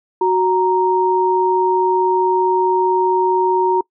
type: tone pair together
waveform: sine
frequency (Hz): 370.2 / 932.3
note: F#4 / A#5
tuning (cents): +1 / 0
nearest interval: octave + major third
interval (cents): 1599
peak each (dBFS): -15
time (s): 0.21-3.81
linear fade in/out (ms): 5
effects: noise-tail reverb RT60 0.1 s tail -24 dB re dry